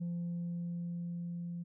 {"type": "tone with level ramp", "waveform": "sine", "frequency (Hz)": 172.5, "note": "F3", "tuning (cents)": -21, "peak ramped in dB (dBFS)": [-32, -37], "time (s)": [0, 1.64], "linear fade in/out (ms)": 20, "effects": ["tanh soft clip ceiling -33 dBFS"]}